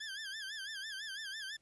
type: tone with vibrato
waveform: 20% pulse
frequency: 1661.2 Hz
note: G#6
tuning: in tune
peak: -36 dBFS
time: 0-1.57 s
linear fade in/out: 10 ms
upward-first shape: sine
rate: 6 Hz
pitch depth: 130 cents each way
effects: pink hiss -75 dBFS RMS until 1.61 s + resampled to 24000 Hz